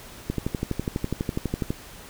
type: click train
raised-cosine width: 3 ms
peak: -12 dBFS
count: 18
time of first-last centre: 0.3-1.705 s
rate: 12.1 Hz
effects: pink hiss -44 dBFS RMS until 2.09 s